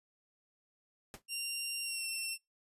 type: noise with exponential decay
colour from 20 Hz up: pink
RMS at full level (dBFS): -43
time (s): 1.14-1.22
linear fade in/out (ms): 0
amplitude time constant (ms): 17
type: tone with pitch glide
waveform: 15% pulse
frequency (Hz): 2771 to 2705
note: F7 to E7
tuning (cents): -14 to +44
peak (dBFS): -29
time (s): 1.28-2.38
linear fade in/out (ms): 50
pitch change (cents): -42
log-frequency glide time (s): 1.82-2.06
effects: noise-tail reverb RT60 0.2 s tail -25 dB re dry + resampled to 32000 Hz